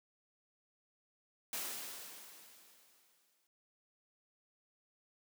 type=noise with exponential decay; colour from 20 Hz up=white; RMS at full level=-39 dBFS; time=1.53-3.47 s; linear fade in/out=1 ms; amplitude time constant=420 ms; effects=high-pass 200 Hz 12 dB/octave